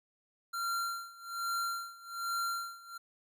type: tone with tremolo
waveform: square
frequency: 1376 Hz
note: F6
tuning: 26 cents flat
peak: -32 dBFS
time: 0.53-2.98 s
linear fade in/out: 10 ms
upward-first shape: sine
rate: 1.2 Hz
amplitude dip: 90%
effects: none